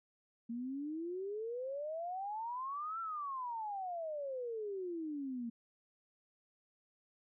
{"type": "exponential two-way sweep", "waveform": "sine", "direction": "up then down", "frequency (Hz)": [227.8, 1363, 227.8], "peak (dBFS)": -38, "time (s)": [0.49, 5.5], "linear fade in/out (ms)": 10, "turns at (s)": 3, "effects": []}